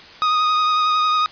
45% pulse tone with vibrato, 1244.5 Hz, D#6, in tune, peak -15 dBFS, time 0.22-1.26 s, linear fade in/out 0 ms, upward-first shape sine, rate 11 Hz, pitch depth 18 cents each way, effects white hiss -41 dBFS RMS until 1.31 s + resampled to 11025 Hz

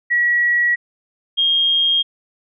sine tone pair in turn, 1923 / 3234 Hz, B6 / G#7, -47 / -47 cents, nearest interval major sixth, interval 900 cents, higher second, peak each -13 dBFS, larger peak neither, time 0.1-0.76 / 1.37-2.03 s, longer neither, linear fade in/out 20 ms, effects none

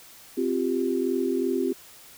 sine chord, C suspended fourth, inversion none, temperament equal, 261.6 / 349.2 / 392 Hz, C4 / F4 / G4, 0 / 0 / 0 cents, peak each -27 dBFS, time 0.37-1.73 s, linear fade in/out 10 ms, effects white hiss -49 dBFS RMS until 2.17 s

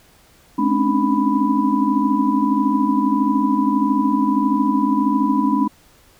sine tone cluster, 212.7 / 264.2 / 277.1 / 298.7 / 991 Hz, G#3 / C4 / C#4 / D4 / B5, +42 / +17 / -1 / +29 / +6 cents, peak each -21 dBFS, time 0.58-5.68 s, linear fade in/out 10 ms, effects pink hiss -52 dBFS RMS until 6.19 s

